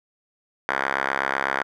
5% pulse tone with band-pass filter, 68 Hz, C#2, 33 cents flat, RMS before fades -25 dBFS, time 0.69-1.63 s, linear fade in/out 0 ms, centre 1400 Hz, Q 9.8, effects none

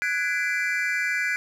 triangle chord, G# half-diminished seventh, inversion third, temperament equal with one note detuned, 1480 / 1661.2 / 2018 / 2349 Hz, F#6 / G#6 / B6 / D7, 0 / 0 / +37 / 0 cents, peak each -27 dBFS, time 0.02-1.36 s, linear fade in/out 0 ms, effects none

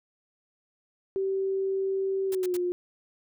sine tone with pitch glide, 386.2 to 356.2 Hz, G4 to F4, -26 to +34 cents, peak -25 dBFS, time 1.16-2.72 s, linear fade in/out 0 ms, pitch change -140 cents, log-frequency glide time 2.27-2.55 s
white noise bursts, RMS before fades -40 dBFS, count 3, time 2.32-2.568 s, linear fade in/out 2 ms, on 30 ms, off 79 ms
effects none

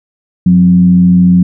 sine tone with frequency modulation, 180 Hz, F#3, 47 cents flat, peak -3 dBFS, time 0.46-1.43 s, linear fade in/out 5 ms, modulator 83.1 Hz, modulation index 0.35, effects none

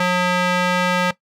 square tone with band-pass filter, 180.1 Hz, F#3, 46 cents flat, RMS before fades -18 dBFS, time 0-1.11 s, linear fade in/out 5 ms, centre 1500 Hz, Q 0.62, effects noise-tail reverb RT60 0.1 s tail -17 dB re dry

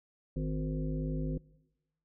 harmonic tone with a mistuned harmonic, 51.5 Hz, G#1, 14 cents flat, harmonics 1 / 3 / 5 / 7 / 9 / 10, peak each -35 / -34 / -38 / -45 / -50 / -46 dBFS, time 0.36-1.38 s, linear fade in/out 5 ms, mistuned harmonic 7, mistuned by +27 cents, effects noise-tail reverb RT60 1.0 s tail -22 dB re dry

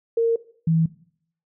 sine tone pair in turn, 460 / 162.63 Hz, A#4 / E3, -23 / -23 cents, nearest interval octave + tritone, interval 1800 cents, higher first, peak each -16 dBFS, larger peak neither, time 0.17-0.36 / 0.67-0.86 s, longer neither, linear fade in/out 5 ms, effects noise-tail reverb RT60 0.6 s tail -18 dB re dry

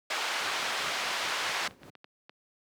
pink band-pass noise, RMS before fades -32 dBFS, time 0.1-1.68 s, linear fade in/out 5 ms, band 890 to 4700 Hz, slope 12 dB/octave
brown noise with tremolo, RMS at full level -41 dBFS, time 0.4-1.9 s, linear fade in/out 2 ms, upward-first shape sine, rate 4.9 Hz, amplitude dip 70%
clicks, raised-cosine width 0.3 ms, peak -32 dBFS, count 7, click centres 1.349 / 1.479 / 1.71 / 1.833 / 1.953 / 2.044 / 2.295 s
effects high-pass 200 Hz 12 dB/octave

